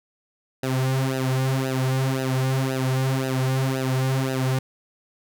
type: tone with flanger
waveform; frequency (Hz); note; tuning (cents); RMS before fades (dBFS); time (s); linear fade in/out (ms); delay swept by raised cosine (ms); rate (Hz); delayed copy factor
sawtooth; 131.6; C3; +10; -23; 0.63-4.59; 5; 0.89 to 4.59; 1.9; -0.9
effects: none